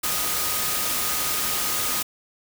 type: tone in noise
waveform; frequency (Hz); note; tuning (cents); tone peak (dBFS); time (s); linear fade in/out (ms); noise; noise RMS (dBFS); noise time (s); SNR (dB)
sine; 1244; D#6; -1; -35; 0.03-2.03; 10; white; -25; 0.03-2.03; -13
effects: none